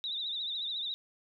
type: tone with vibrato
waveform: sine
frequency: 3729 Hz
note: A#7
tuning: in tune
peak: -33 dBFS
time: 0.04-0.94 s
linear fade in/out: 0 ms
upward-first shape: triangle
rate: 14 Hz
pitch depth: 110 cents each way
effects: none